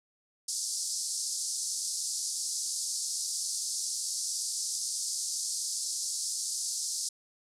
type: band-pass noise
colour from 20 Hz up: pink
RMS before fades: -34 dBFS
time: 0.48-7.09 s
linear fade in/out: 5 ms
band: 4700 to 10000 Hz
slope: 48 dB/octave
effects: none